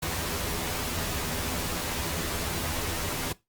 pink noise with comb filter, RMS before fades -31 dBFS, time 0.02-3.33 s, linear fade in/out 10 ms, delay 12 ms, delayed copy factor +0.65, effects noise-tail reverb RT60 0.2 s tail -19 dB re dry + Opus 48 kbps

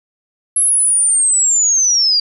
sine linear sweep, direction down, 11050 to 4699 Hz, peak -10 dBFS, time 0.56-2.2 s, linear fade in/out 5 ms, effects none

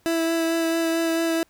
30% pulse tone with vibrato, 329.6 Hz, E4, in tune, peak -18 dBFS, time 0.06-1.43 s, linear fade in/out 0 ms, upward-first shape sine, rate 4.5 Hz, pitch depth 12 cents each way, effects pink hiss -62 dBFS RMS until 1.49 s

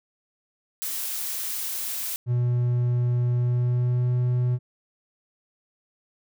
blue noise, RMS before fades -30 dBFS, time 0.82-2.16 s, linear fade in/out 0 ms
triangle tone with pitch glide, 122 to 123.77 Hz, B2 to B2, -21 to +4 cents, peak -18 dBFS, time 2.26-4.59 s, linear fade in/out 50 ms, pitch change +25 cents, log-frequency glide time 3.35-4.11 s
effects none

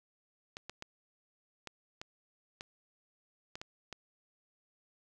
clicks, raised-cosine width 0.2 ms, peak -25 dBFS, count 9, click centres 0.569 / 0.696 / 0.824 / 1.673 / 2.015 / 2.609 / 3.555 / 3.615 / 3.927 s, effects none

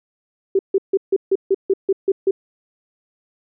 sine tone bursts, 387.6 Hz, G4, 20 cents flat, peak -12 dBFS, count 10, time 0.55-2.31 s, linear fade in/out 5 ms, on 41 ms, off 150 ms, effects none

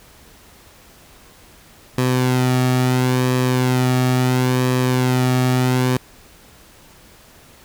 sawtooth tone with flanger, 127.1 Hz, C3, 50 cents flat, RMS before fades -17 dBFS, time 1.98-5.97 s, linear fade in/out 2 ms, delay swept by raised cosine 1.4 to 1.99 ms, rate 0.73 Hz, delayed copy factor -0.55, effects pink hiss -47 dBFS RMS until 7.64 s

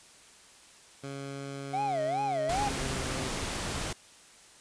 15% pulse tone with pitch glide, 138.59 to 130.81 Hz, C#3 to C3, 0 to 0 cents, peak -31 dBFS, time 1.03-3.3 s, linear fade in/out 10 ms, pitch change -100 cents, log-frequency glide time 2.52-3.05 s
triangle tone with vibrato, 718 Hz, F5, 48 cents sharp, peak -26 dBFS, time 1.73-2.69 s, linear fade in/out 10 ms, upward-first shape sine, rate 2.5 Hz, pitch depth 260 cents each way
pink noise, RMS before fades -34 dBFS, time 2.49-3.93 s, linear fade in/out 5 ms
effects white hiss -55 dBFS RMS until 4.6 s + resampled to 22050 Hz

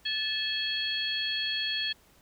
harmonic tone with a mistuned harmonic, 871 Hz, A5, 18 cents flat, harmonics 2 / 3 / 4 / 5, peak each -35 / -38 / -31 / -34 dBFS, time 0.05-1.93 s, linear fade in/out 10 ms, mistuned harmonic 4, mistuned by -100 cents, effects pink hiss -61 dBFS RMS until 2.21 s

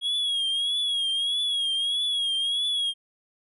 triangle tone with vibrato, 3305 Hz, G#7, 9 cents flat, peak -22 dBFS, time 0.01-2.94 s, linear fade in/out 50 ms, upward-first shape triangle, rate 1.6 Hz, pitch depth 78 cents each way, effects resampled to 32000 Hz

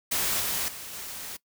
white noise with level steps, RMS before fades -27 / -29 / -40 / -38 dBFS, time 0.11-1.37 s, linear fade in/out 10 ms, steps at 0.4 / 0.68 / 0.93 s, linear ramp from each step 5 ms, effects noise-tail reverb RT60 0.1 s tail -20 dB re dry

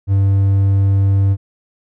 triangle tone, 98.1 Hz, G2, 2 cents sharp, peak -8 dBFS, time 0.07-1.37 s, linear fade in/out 50 ms, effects none

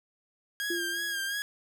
sawtooth tone with vibrato, 1625 Hz, G#6, 38 cents flat, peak -27 dBFS, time 0.6-1.42 s, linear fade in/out 0 ms, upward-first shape sine, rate 2.8 Hz, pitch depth 48 cents each way
sine tone with exponential decay, 344 Hz, F4, 26 cents flat, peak -29 dBFS, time 0.7-1.39 s, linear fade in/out 5 ms, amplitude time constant 150 ms
effects none

